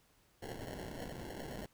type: noise with sample-and-hold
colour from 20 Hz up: blue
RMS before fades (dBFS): -45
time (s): 0.42-1.66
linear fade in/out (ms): 2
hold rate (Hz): 1225
effects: pink hiss -70 dBFS RMS until 1.73 s